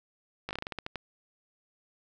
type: slowing click train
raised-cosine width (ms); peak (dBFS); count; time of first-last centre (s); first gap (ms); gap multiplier
0.3; -19; 11; 0.49-0.957; 18; 1.2
effects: none